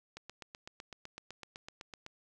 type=click train; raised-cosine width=0.2 ms; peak=-28 dBFS; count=16; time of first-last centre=0.17-2.064 s; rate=7.92 Hz; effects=none